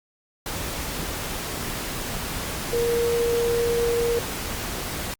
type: tone in noise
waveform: sine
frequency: 470.5 Hz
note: A#4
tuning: 16 cents sharp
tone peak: -20 dBFS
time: 2.73-4.19 s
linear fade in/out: 2 ms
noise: pink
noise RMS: -30 dBFS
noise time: 0.46-5.14 s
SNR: +7 dB
effects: Opus 48 kbps